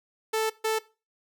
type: tone bursts at uneven times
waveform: sawtooth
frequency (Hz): 440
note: A4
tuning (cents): 0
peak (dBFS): -20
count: 2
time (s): 0.33-0.5 / 0.64-0.79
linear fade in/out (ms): 10
effects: noise-tail reverb RT60 0.3 s tail -19 dB re dry